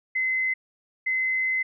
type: tone pair in turn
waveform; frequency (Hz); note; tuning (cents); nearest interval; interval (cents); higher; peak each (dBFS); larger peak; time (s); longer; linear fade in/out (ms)
sine; 2049 / 2049; C7 / C7; -37 / -37; unison; 0; neither; -22; neither; 0.15-0.54 / 1.06-1.63; second; 10
effects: none